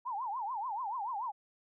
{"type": "tone with vibrato", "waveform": "sine", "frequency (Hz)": 914, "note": "A#5", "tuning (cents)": -34, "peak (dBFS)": -34, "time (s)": [0.05, 1.32], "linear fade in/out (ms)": 20, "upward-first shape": "triangle", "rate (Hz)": 6.9, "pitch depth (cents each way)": 290, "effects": []}